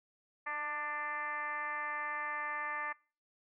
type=tone with frequency modulation; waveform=sine; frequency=1480 Hz; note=F#6; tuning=in tune; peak=-35 dBFS; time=0.46-2.93 s; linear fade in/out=10 ms; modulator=294 Hz; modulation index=2.2; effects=noise-tail reverb RT60 0.4 s tail -25 dB re dry